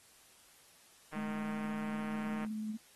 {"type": "click train", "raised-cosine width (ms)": 0.5, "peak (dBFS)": -31, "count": 204, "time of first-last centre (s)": [1.13, 2.448], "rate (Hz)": 154}
{"type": "tone with pitch glide", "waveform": "sine", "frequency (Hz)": [213.1, 215.7], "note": ["G#3", "A3"], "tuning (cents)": [45, -34], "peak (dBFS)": -36, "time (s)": [1.15, 2.77], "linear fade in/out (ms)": 20, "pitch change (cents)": 21, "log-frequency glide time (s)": [1.39, 2.36]}
{"effects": ["white hiss -62 dBFS RMS until 2.95 s", "AAC 32 kbps"]}